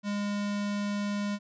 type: tone with notch filter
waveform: square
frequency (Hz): 204.4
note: G#3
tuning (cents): -27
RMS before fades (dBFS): -31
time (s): 0.03-1.39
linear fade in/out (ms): 50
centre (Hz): 470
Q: 1.7
effects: resampled to 16000 Hz